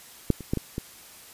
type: clicks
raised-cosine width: 3 ms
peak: -6 / -25 / -11 / -14 / -16 dBFS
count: 5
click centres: 0.303 / 0.407 / 0.535 / 0.573 / 0.781 s
effects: white hiss -48 dBFS RMS until 1.33 s + resampled to 32000 Hz